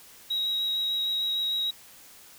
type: tone with vibrato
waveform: triangle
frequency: 3824 Hz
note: A#7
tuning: 43 cents sharp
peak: -23 dBFS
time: 0.3-1.71 s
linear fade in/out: 10 ms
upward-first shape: sine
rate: 6.6 Hz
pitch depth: 9 cents each way
effects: tanh soft clip ceiling -21 dBFS + white hiss -51 dBFS RMS until 2.38 s